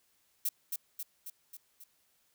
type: noise with echo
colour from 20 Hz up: violet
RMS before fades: -31 dBFS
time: 0.45-0.49 s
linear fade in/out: 5 ms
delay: 270 ms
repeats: 5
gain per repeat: -4 dB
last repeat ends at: 1.84 s
effects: white hiss -72 dBFS RMS until 2.34 s